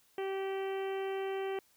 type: harmonic tone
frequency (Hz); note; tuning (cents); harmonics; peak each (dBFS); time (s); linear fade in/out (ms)
387.2; G4; -21; 1 / 2 / 3 / 4 / 5 / 6 / 7 / 8; -34 / -42 / -50 / -51 / -50 / -52 / -53 / -53; 0.18-1.59; 2
effects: white hiss -68 dBFS RMS until 1.76 s